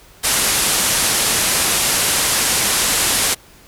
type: low-pass noise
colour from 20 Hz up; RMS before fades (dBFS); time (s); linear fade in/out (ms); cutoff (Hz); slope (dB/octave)
white; -17; 0.23-3.35; 20; 12000; 48
effects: pink hiss -46 dBFS RMS until 3.67 s